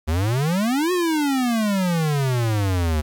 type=exponential two-way sweep; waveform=square; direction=up then down; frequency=74.2 to 370 to 74.2 Hz; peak=-19 dBFS; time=0.07-3.02 s; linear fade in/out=20 ms; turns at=0.92 s; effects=9-bit